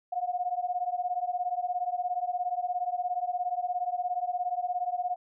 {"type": "beating tone pair", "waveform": "sine", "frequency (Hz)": [711, 728], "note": ["F5", "F#5"], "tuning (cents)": [31, -28], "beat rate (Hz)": 17, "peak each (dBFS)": -31, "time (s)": [0.12, 5.16], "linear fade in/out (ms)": 10, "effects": []}